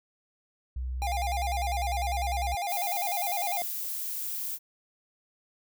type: tone with pitch glide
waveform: sine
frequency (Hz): 63.2 to 64.19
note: B1 to C2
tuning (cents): +41 to -32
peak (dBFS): -30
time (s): 0.76-2.55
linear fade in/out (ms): 5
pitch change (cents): +27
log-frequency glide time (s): 1.14-1.33
type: tone with vibrato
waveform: square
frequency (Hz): 753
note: F#5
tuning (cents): +30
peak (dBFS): -30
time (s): 1.02-3.62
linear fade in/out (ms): 0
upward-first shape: square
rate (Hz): 10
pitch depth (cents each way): 120
type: noise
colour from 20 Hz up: violet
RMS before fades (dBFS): -34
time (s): 2.67-4.59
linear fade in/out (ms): 50
effects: none